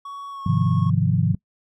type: tone with pitch glide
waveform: triangle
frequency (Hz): 1120 to 1096.3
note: C#6 to C#6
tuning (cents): +18 to -20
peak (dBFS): -30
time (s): 0.05-0.9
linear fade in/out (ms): 5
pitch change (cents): -38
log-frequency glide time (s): 0.3-0.43
type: chord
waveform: sine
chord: F minor seventh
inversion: first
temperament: equal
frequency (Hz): 103.83 / 130.81 / 155.56 / 174.61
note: Ab2 / C3 / Eb3 / F3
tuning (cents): 0 / 0 / 0 / 0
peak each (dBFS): -22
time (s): 0.46-1.35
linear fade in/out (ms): 5
effects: noise-tail reverb RT60 0.1 s tail -24 dB re dry